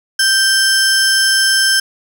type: tone pair together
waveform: 35% pulse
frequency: 1567 / 5268 Hz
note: G6 / E8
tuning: -1 / -2 cents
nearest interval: octave + major sixth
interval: 2099 cents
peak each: -11 dBFS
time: 0.19-1.8 s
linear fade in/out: 5 ms
effects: none